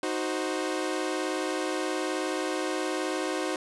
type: chord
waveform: sawtooth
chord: C diminished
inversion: first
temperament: equal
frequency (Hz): 311.1 / 370 / 523.3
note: Eb4 / Gb4 / C5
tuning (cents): 0 / 0 / 0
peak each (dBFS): -28 / -28 / -30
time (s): 0.03-3.56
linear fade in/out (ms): 2
effects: resampled to 24000 Hz + 9-bit

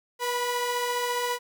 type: tone pair together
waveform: sawtooth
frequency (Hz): 484.9 / 984.5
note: B4 / B5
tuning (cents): -32 / -6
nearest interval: octave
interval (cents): 1226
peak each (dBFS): -25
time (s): 0.19-1.39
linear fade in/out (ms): 50
effects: 10-bit

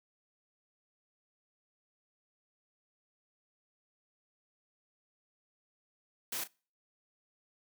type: noise with echo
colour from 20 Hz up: white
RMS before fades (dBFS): -37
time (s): 6.32-6.44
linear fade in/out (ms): 5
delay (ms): 36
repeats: 1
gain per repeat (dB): -14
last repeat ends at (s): 6.476
effects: noise-tail reverb RT60 0.4 s tail -26 dB re dry + high-pass 200 Hz 12 dB/octave

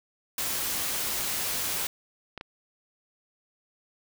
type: noise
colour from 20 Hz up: white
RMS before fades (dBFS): -30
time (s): 0.38-1.87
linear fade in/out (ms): 2
type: clicks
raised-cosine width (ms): 0.3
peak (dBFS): -22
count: 2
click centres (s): 2.377 / 2.411
effects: none

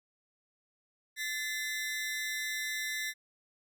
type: ring-modulated tone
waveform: sawtooth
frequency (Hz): 1900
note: A#6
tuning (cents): +33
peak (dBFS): -27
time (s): 1.16-3.14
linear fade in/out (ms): 50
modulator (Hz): 152
effects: none

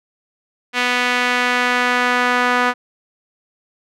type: tone with band-pass filter sweep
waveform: sawtooth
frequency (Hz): 246.9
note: B3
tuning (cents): 0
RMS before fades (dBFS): -17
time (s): 0.73-2.74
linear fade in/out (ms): 50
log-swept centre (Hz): 2300 to 1400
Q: 1.4
effects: none

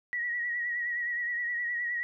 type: tone with vibrato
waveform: sine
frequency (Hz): 1918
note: A#6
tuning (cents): +49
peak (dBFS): -29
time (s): 0.13-2.03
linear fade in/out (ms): 0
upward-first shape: sine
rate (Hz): 9.6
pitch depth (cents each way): 41
effects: none

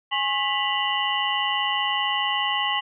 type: tone cluster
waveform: sine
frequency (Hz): 829 / 1080 / 1975 / 2819 / 3004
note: G#5 / C#6 / B6 / F7 / F#7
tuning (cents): -3 / -45 / 0 / +16 / +26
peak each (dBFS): -28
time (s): 0.11-2.81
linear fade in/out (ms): 20
effects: none

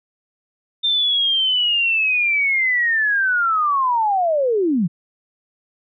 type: linear sweep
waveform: sine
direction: down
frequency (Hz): 3611 to 153.6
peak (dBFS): -15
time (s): 0.83-4.88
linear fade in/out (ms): 20
effects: none

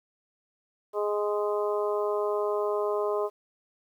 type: harmonic tone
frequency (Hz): 207.7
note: G#3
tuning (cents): 0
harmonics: 2 / 3 / 4 / 5 / 6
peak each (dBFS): -27 / -31 / -39 / -34 / -39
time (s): 0.93-3.3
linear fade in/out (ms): 50
effects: 10-bit

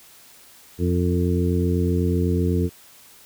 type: harmonic tone with a mistuned harmonic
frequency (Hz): 88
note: F2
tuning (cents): +14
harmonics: 1 / 2 / 3 / 4 / 5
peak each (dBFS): -21 / -24 / -26 / -27 / -28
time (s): 0.78-2.7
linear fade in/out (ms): 50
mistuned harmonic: 5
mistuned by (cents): +16
effects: white hiss -49 dBFS RMS until 3.25 s

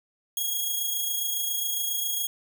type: tone with amplitude modulation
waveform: 5% pulse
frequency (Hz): 3295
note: G#7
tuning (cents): -14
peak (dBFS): -16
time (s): 0.37-2.27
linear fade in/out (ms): 2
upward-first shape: sine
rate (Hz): 27.3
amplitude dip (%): 35
effects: none

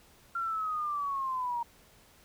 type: linear sweep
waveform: sine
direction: down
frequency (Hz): 1380 to 932.3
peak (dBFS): -30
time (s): 0.35-1.63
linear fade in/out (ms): 5
effects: pink hiss -60 dBFS RMS until 2.24 s

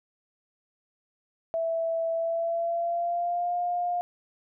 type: tone with pitch glide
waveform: sine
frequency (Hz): 659.3 to 706.6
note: E5 to F5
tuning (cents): 0 to +20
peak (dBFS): -25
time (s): 1.54-4.01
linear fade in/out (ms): 0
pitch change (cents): +120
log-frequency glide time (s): 2.12-3.55
effects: none

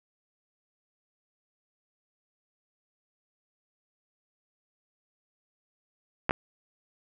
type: clicks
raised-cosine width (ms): 0.5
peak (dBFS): -9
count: 2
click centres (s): 6.294 / 6.309
effects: none

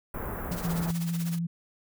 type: band-stop noise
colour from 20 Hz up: pink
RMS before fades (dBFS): -35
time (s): 0.14-0.91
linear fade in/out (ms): 5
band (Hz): 1600 to 14000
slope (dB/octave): 24
type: tone with exponential decay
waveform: sine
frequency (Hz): 174.61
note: F3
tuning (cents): 0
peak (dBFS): -26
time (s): 0.51-0.79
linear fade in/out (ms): 0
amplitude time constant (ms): 60
type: noise with tremolo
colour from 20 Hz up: white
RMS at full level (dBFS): -39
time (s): 0.51-1.39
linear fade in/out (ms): 10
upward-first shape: sine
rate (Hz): 16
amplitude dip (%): 75
type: tone with vibrato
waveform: sine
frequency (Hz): 168.7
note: E3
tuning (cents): +40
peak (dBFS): -27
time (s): 0.64-1.47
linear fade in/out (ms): 10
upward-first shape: sine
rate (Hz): 13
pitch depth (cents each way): 17
effects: none

